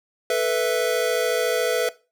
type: chord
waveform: square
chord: A suspended second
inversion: none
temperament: equal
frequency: 440 / 493.9 / 659.3 Hz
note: A4 / B4 / E5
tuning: 0 / 0 / 0 cents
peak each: -26 / -23 / -25 dBFS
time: 0.3-1.89 s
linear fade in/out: 2 ms
effects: noise-tail reverb RT60 0.3 s tail -19 dB re dry